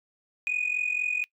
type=tone with amplitude modulation; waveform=sine; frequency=2477 Hz; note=D#7; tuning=8 cents flat; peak=-20 dBFS; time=0.47-1.24 s; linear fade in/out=0 ms; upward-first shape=sine; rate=44.2 Hz; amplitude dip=85%; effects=noise-tail reverb RT60 0.1 s tail -24 dB re dry + tanh soft clip ceiling -20 dBFS